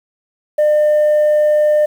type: tone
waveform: sine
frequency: 602 Hz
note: D5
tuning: 43 cents sharp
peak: -7 dBFS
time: 0.58-1.86 s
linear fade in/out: 10 ms
effects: tanh soft clip ceiling -8 dBFS + 7-bit